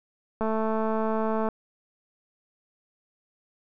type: click train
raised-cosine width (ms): 1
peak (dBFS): -15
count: 238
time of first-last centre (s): 0.41-1.487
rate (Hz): 220
effects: none